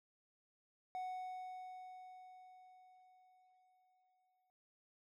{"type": "tone with exponential decay", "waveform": "triangle", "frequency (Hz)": 740, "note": "F#5", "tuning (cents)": 0, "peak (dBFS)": -38, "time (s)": [0.95, 4.5], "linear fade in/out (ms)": 0, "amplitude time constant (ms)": 770, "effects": []}